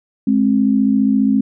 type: tone pair together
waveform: sine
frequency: 210.7 / 265.5 Hz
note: G#3 / C4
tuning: +25 / +25 cents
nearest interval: major third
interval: 400 cents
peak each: -14 dBFS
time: 0.27-1.41 s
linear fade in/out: 5 ms
effects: none